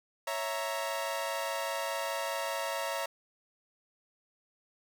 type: chord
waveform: sawtooth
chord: A# diminished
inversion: first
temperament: equal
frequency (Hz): 554.4 / 659.3 / 932.3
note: C#5 / E5 / A#5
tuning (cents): 0 / 0 / 0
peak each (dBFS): -33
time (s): 0.27-3.06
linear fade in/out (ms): 5
effects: none